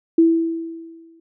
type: tone with exponential decay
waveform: sine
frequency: 329.6 Hz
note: E4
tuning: in tune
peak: -8 dBFS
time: 0.18-1.2 s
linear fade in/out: 5 ms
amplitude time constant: 220 ms
effects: none